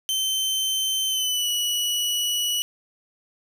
sawtooth tone with pitch glide, 3092 to 2937 Hz, G7 to F#7, -24 to -13 cents, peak -19 dBFS, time 0.09-2.62 s, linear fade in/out 0 ms, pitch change -89 cents, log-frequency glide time 1.07-1.49 s, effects none

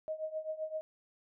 sine tone with tremolo, 627 Hz, D#5, 13 cents sharp, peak -32 dBFS, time 0.08-0.81 s, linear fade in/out 0 ms, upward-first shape triangle, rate 7.7 Hz, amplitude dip 90%, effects none

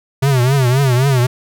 square tone with vibrato, 130.81 Hz, C3, in tune, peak -11 dBFS, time 0.22-1.27 s, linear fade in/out 10 ms, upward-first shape triangle, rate 3.8 Hz, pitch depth 160 cents each way, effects none

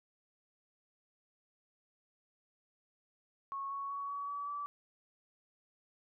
sine tone with pitch steps, 1100 / 1110.9 / 1121.8 / 1132.9 / 1144.1 / 1155.4 Hz, C#6 / C#6 / C#6 / C#6 / D6 / D6, -14 / +3 / +20 / +37 / -46 / -29 cents, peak -37 dBFS, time 3.52-4.66 s, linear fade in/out 0 ms, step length 190 ms, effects none

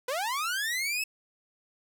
sawtooth linear sweep, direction up, 477.7 to 2637 Hz, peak -25 dBFS, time 0.08-1.04 s, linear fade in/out 5 ms, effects none

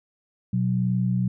sine tone pair together, 123.47 / 185.27 Hz, B2 / F#3, 0 / +3 cents, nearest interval perfect fifth, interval 703 cents, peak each -23 dBFS, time 0.53-1.28 s, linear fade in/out 5 ms, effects none

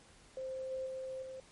sine tone with level steps, 523.3 Hz, C5, in tune, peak -38 / -36 / -39 / -43 dBFS, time 0.37-1.4 s, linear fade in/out 2 ms, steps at 0.71 / 0.86 / 1.22 s, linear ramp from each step 5 ms, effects pink hiss -61 dBFS RMS until 1.51 s + MP3 48 kbps

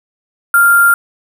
sine tone with sample-and-hold, 1394 Hz, F6, 4 cents flat, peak -5 dBFS, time 0.54-0.94 s, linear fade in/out 2 ms, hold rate 11025 Hz, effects none

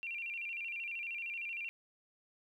sine tone with vibrato, 2550 Hz, D#7, 42 cents sharp, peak -38 dBFS, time 0.03-1.69 s, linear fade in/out 0 ms, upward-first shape square, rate 13 Hz, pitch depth 120 cents each way, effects 12-bit

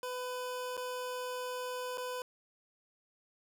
25% pulse tone with dropouts, 501 Hz, B4, 25 cents sharp, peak -33 dBFS, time 0.03-2.22 s, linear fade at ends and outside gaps 1 ms, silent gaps 0.769-0.776 / 1.974-1.98 s, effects none

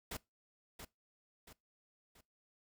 pink noise with echo, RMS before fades -43 dBFS, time 0.11-0.17 s, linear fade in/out 5 ms, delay 680 ms, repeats 3, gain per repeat -7 dB, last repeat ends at 2.21 s, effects noise-tail reverb RT60 0.2 s tail -21 dB re dry

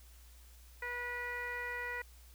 15% pulse tone with low-pass filter, 486.6 Hz, B4, 26 cents flat, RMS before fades -40 dBFS, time 0.82-2.02 s, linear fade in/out 5 ms, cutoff 2100 Hz, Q 5.2, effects added 60 Hz sine -55 dBFS peak until 2.34 s + white hiss -63 dBFS RMS until 2.34 s

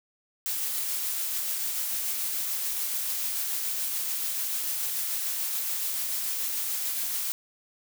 blue noise with tremolo, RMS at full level -29 dBFS, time 0.46-7.32 s, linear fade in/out 0 ms, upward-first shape triangle, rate 6.9 Hz, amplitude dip 25%, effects none

